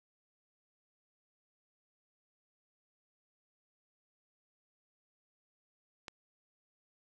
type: click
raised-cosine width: 0.2 ms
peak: -25 dBFS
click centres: 6.082 s
effects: none